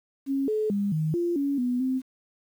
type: tone with pitch steps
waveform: sine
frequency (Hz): 273.3 / 430.3 / 201.7 / 156.4 / 345.7 / 280.7 / 247.1 / 259.9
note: C#4 / A4 / G3 / D#3 / F4 / C#4 / B3 / C4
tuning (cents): -24 / -39 / +50 / +9 / -18 / +22 / +1 / -11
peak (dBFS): -23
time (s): 0.26-2.02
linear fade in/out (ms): 50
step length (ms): 220
effects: 9-bit